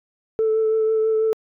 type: tone with vibrato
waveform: sine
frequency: 440 Hz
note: A4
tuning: in tune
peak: -15 dBFS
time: 0.39-1.33 s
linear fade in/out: 0 ms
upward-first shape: triangle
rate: 6.1 Hz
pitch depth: 18 cents each way
effects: tanh soft clip ceiling -13 dBFS